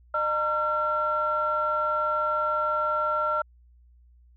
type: tone cluster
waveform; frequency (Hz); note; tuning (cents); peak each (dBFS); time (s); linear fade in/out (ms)
sine; 609 / 918 / 1363; D#5 / A#5 / F6; -37 / -27 / -43; -28 / -33 / -24; 0.14-3.42; 5
effects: tanh soft clip ceiling -14 dBFS + added 60 Hz sine -53 dBFS peak until 4.36 s